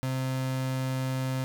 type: tone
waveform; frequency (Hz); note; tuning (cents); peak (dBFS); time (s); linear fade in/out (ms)
35% pulse; 130.81; C3; 0; -26; 0.03-1.44; 0
effects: none